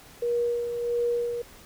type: tone with tremolo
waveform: sine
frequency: 476.5 Hz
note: A#4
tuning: 38 cents sharp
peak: -22 dBFS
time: 0.22-1.42 s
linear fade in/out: 5 ms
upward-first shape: sine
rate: 1.5 Hz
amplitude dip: 50%
effects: pink hiss -50 dBFS RMS until 1.65 s